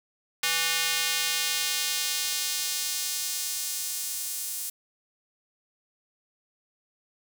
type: tone with high-pass filter sweep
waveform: square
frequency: 164.81 Hz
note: E3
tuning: in tune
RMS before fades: -29 dBFS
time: 0.43-4.7 s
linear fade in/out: 5 ms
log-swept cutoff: 2200 to 9000 Hz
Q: 0.84
effects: none